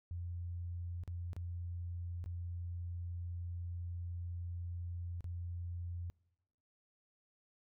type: tone with dropouts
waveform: sine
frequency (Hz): 87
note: F2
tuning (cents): -6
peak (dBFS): -39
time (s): 0.11-6.1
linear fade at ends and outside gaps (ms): 0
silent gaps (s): 1.036-1.077 / 1.332-1.365 / 2.241-2.26 / 5.207-5.243
effects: noise-tail reverb RT60 1.0 s tail -25 dB re dry